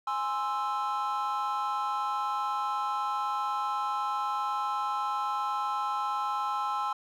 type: chord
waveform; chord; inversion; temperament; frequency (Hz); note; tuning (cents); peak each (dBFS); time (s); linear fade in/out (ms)
triangle; Ab augmented; none; equal; 830.6 / 1046.5 / 1318.5; Ab5 / C6 / E6; 0 / 0 / 0; -30; 0.07-6.93; 5
effects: tanh soft clip ceiling -21 dBFS